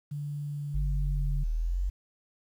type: tone with pitch glide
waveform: sine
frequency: 145.8 to 141.32 Hz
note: D3 to C#3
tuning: -12 to +34 cents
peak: -32 dBFS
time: 0.11-1.44 s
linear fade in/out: 10 ms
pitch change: -54 cents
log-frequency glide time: 0.46-1.31 s
type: linear two-way sweep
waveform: sine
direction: down then up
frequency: 50.4 to 38.89 to 47.82 Hz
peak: -26 dBFS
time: 0.74-1.9 s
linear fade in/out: 10 ms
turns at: 1.51 s
effects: 10-bit